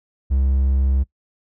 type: tone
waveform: triangle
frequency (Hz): 66.9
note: C2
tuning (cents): +39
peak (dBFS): -13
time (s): 0.3-1.04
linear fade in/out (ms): 20
effects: noise-tail reverb RT60 0.1 s tail -21 dB re dry

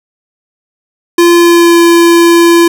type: tone with pitch glide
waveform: square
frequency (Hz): 344.1 to 339.8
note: F4 to F4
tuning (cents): -26 to -47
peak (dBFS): -3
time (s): 1.18-2.68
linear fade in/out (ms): 5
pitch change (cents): -21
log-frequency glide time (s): 1.34-1.79
effects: 7-bit

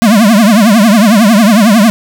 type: tone with vibrato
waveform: square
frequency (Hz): 215.4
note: A3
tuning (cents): -37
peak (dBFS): -4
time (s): 0.02-1.9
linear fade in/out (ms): 0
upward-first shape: triangle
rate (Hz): 11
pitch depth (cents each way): 220
effects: none

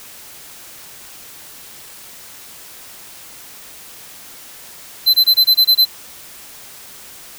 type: tone bursts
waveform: square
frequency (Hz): 4059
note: B7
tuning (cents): +47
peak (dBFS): -8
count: 8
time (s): 5.06-5.854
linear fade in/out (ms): 20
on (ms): 80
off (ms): 22
effects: white hiss -38 dBFS RMS until 7.38 s

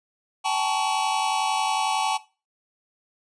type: tone cluster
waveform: square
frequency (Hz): 771 / 862 / 913 / 1120 / 2958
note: G5 / A5 / A#5 / C#6 / F#7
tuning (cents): -29 / -36 / -36 / +18 / -1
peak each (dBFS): -28 / -27 / -33 / -30 / -35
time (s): 0.44-2.18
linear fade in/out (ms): 20
effects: noise-tail reverb RT60 0.3 s tail -17 dB re dry + resampled to 22050 Hz

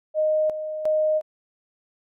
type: tone with tremolo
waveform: sine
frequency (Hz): 619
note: D#5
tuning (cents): -9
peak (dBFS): -18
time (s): 0.14-1.22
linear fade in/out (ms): 50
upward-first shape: square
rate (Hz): 1.4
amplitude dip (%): 65
effects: none

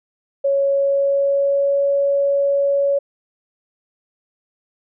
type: tone with pitch glide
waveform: sine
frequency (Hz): 554.4 to 560.5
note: C#5 to C#5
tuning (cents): 0 to +19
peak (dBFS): -14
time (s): 0.44-2.99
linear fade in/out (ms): 10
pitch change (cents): +19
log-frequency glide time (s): 0.66-1.83
effects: none

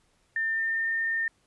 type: tone with pitch glide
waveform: sine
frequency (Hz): 1800 to 1815.7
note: A6 to A#6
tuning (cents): +39 to -46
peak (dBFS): -25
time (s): 0.36-1.28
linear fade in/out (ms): 2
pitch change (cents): +15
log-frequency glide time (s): 0.49-0.93
effects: pink hiss -68 dBFS RMS until 1.46 s + resampled to 24000 Hz

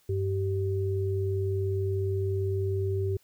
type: tone pair together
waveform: sine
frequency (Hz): 97.26 / 386.9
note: G2 / G4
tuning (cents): -13 / -23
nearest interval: 2 octaves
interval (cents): 2390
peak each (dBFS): -27 / -30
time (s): 0.09-3.17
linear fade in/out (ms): 5
effects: white hiss -65 dBFS RMS until 3.23 s

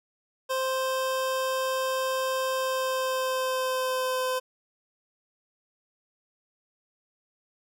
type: tone with pitch glide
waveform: 25% pulse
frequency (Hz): 523 to 512.5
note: C5 to C5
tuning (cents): -1 to -36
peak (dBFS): -22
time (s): 0.49-4.4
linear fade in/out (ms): 20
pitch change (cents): -35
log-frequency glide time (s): 2.55-4.27
effects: none

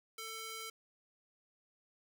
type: tone with high-pass filter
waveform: square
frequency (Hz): 445.4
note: A4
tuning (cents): +21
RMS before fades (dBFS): -45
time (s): 0.18-0.7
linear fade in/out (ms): 5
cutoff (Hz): 1300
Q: 0.51
effects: none

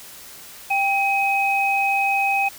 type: tone pair together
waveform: sine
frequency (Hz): 789.8 / 2530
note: G5 / D#7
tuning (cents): +13 / +28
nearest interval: octave + minor sixth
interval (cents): 2015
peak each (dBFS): -20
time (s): 0.7-2.49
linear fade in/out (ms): 10
effects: white hiss -41 dBFS RMS until 2.58 s

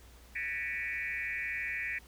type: tone with frequency modulation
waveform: sine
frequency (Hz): 2100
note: C7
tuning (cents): +6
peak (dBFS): -33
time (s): 0.35-1.99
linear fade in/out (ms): 10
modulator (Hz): 142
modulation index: 2.5
effects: added 60 Hz sine -55 dBFS peak until 2.07 s + pink hiss -59 dBFS RMS until 2.07 s

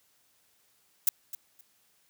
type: noise with echo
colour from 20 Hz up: violet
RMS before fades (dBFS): -22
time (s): 1.07-1.09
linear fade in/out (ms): 2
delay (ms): 260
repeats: 2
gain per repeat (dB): -15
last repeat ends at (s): 1.61
effects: white hiss -68 dBFS RMS until 2.09 s + high-pass 60 Hz 12 dB/octave

